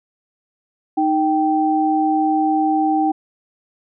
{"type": "tone pair together", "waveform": "sine", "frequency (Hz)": [311.1, 779.6], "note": ["D#4", "G5"], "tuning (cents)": [0, -10], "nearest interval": "octave + major third", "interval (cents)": 1590, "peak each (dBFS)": [-17, -17], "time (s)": [0.97, 3.12], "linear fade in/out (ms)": 10, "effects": []}